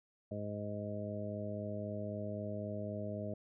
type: harmonic tone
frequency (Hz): 103.83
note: G#2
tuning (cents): 0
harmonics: 1 / 2 / 3 / 4 / 5 / 6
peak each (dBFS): -43 / -43 / -49 / -49 / -48 / -43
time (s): 0.31-3.34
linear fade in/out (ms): 5
effects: none